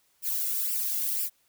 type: noise with flanger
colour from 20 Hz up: violet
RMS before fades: -29 dBFS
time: 0.22-1.3 s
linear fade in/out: 50 ms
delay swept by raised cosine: 0.38 to 1.48 ms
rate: 2 Hz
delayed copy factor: +0.75
effects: white hiss -68 dBFS RMS until 1.48 s